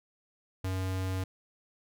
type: tone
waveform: square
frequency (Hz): 93.9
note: F#2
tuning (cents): +26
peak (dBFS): -31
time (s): 0.64-1.24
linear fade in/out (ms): 5
effects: none